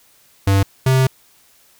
square tone pair in turn, 98 / 131.19 Hz, G2 / C3, 0 / +5 cents, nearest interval perfect fourth, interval 505 cents, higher second, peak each -12 dBFS, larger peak neither, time 0.47-0.63 / 0.86-1.07 s, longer second, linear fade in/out 5 ms, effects white hiss -53 dBFS RMS until 1.79 s

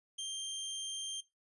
sawtooth tone, 3171 Hz, G7, 19 cents sharp, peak -34 dBFS, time 0.18-1.21 s, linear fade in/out 10 ms, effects noise-tail reverb RT60 0.2 s tail -18 dB re dry + resampled to 24000 Hz

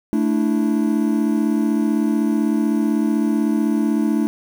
triangle chord, A suspended fourth, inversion none, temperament equal, 220 / 293.7 / 329.6 Hz, A3 / D4 / E4, 0 / 0 / 0 cents, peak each -17 / -18 / -21 dBFS, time 0.13-4.27 s, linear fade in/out 0 ms, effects 7-bit

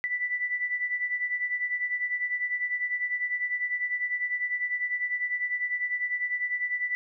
sine beating tone pair, 1975.5 / 1985.5 Hz, B6 / B6, 0 / +9 cents, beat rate 10 Hz, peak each -28 / -33 dBFS, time 0.04-6.95 s, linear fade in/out 0 ms, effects none

